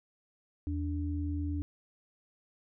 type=tone pair together; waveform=sine; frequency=81.7 / 291.1 Hz; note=E2 / D4; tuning=-15 / -15 cents; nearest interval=octave + minor seventh; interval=2200 cents; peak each=-32 / -36 dBFS; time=0.67-1.62 s; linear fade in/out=0 ms; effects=none